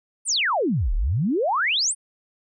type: exponential two-way sweep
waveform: sine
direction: down then up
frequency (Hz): 9956 to 33.38 to 9956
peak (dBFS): -19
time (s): 0.25-1.95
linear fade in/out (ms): 50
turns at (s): 0.94
effects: none